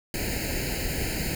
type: noise with comb filter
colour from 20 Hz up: pink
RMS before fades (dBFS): -29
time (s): 0.14-1.35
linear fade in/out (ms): 2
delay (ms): 0.43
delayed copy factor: +1
effects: none